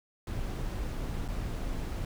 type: noise with dropouts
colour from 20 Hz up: brown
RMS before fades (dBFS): -34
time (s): 0.27-2.05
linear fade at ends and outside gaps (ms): 2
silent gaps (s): 1.28-1.285
effects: none